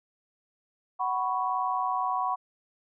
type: chord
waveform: sine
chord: F# suspended fourth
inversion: none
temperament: equal with one note detuned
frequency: 746 / 987.8 / 1108.7 Hz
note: F#5 / B5 / C#6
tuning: +14 / 0 / 0 cents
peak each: -30 dBFS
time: 0.99-2.36 s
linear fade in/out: 20 ms
effects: none